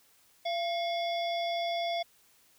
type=harmonic tone with a mistuned harmonic; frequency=683 Hz; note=F5; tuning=39 cents flat; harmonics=1 / 3 / 5 / 7 / 8; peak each=-30 / -40 / -38 / -47 / -49 dBFS; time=0.45-2.03 s; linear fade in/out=10 ms; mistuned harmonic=3; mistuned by=+90 cents; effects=white hiss -64 dBFS RMS until 2.58 s